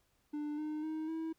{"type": "tone with pitch steps", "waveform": "triangle", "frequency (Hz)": [297, 305.3, 313.9, 322.8], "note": ["D4", "D#4", "D#4", "E4"], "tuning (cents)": [20, -33, 15, -36], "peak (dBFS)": -34, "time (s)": [0.33, 1.33], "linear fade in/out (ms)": 10, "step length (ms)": 250, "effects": ["pink hiss -75 dBFS RMS until 1.38 s"]}